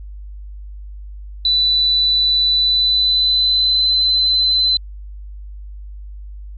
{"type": "tone with pitch glide", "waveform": "sine", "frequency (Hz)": [3979, 4044], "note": ["B7", "B7"], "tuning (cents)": [12, 40], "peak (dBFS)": -12, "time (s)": [1.45, 4.77], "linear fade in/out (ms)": 2, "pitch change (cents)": 28, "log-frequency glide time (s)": [2.55, 3.91], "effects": ["added 50 Hz sine -30 dBFS peak until 6.57 s"]}